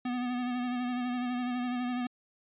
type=tone with vibrato; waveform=square; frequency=247.2 Hz; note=B3; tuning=2 cents sharp; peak=-31 dBFS; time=0.05-2.07 s; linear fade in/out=5 ms; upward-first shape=sine; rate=12 Hz; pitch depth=30 cents each way; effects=resampled to 8000 Hz